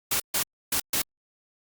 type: noise bursts at uneven times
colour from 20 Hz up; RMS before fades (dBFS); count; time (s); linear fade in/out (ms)
white; -25; 4; 0.11-0.2 / 0.34-0.43 / 0.72-0.8 / 0.93-1.02; 5
effects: Opus 48 kbps